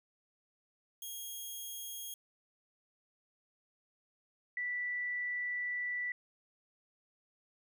5% pulse / sine tone pair in turn, 3260 / 1967.1 Hz, G#7 / B6, -33 / -7 cents, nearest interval major sixth, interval 874 cents, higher first, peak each -33 / -34 dBFS, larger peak first, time 1.02-2.14 / 4.57-6.12 s, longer second, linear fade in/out 2 ms, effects none

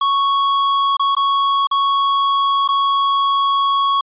square tone with dropouts, 1108.7 Hz, C#6, in tune, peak -14 dBFS, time 0.01-4.01 s, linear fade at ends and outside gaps 5 ms, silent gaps 0.969-0.995 / 1.151-1.166 / 1.671-1.712 / 2.678-2.687 s, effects resampled to 8000 Hz

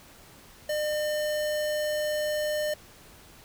square tone, 604 Hz, D5, 48 cents sharp, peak -27 dBFS, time 0.69-2.74 s, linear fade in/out 5 ms, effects pink hiss -52 dBFS RMS until 3.44 s

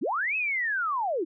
sine linear two-way sweep, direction up then down, 164.81 to 2612 to 287.1 Hz, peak -25 dBFS, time 0.01-1.25 s, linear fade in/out 20 ms, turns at 0.36 s, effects none

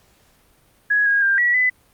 sine tone with pitch steps, 1671 / 1638 / 1592 / 1933 / 2005 Hz, G#6 / G#6 / G6 / B6 / B6, +10 / -24 / +26 / -38 / +26 cents, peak -14 dBFS, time 0.9-1.7 s, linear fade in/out 10 ms, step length 160 ms, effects pink hiss -57 dBFS RMS until 1.93 s + Opus 48 kbps

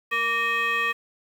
sine tone with frequency modulation, 1848 Hz, A#6, 16 cents flat, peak -20 dBFS, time 0.11-0.93 s, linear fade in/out 20 ms, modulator 690 Hz, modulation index 1.3, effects tanh soft clip ceiling -18 dBFS + 8-bit

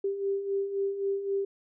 sine beating tone pair, 392 / 395.8 Hz, G4 / G4, 0 / +17 cents, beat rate 3.8 Hz, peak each -35 / -28 dBFS, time 0.04-1.45 s, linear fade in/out 5 ms, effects none

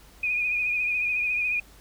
sine tone with vibrato, 2464 Hz, D#7, 17 cents flat, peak -23 dBFS, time 0.23-1.6 s, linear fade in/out 5 ms, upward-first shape triangle, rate 14 Hz, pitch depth 48 cents each way, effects added 50 Hz sine -52 dBFS peak until 1.8 s + pink hiss -54 dBFS RMS until 1.8 s

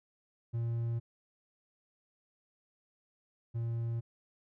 triangle tone pair in turn, 116.54 / 116.08 Hz, A#2 / A#2, 0 / -7 cents, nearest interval unison, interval 7 cents, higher first, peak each -29 / -30 dBFS, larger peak first, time 0.53-1 / 3.54-4.01 s, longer neither, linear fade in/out 20 ms, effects none

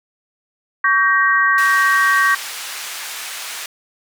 sine chord, G diminished, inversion second, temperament just, 1128.9 / 1568 / 1881.6 Hz, Db6 / G6 / Bb6, +31 / 0 / +16 cents, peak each -16 dBFS, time 0.84-2.35 s, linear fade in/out 5 ms
pink band-pass noise, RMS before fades -29 dBFS, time 1.58-3.66 s, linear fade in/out 2 ms, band 1400 to 14000 Hz, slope 12 dB/octave
effects none

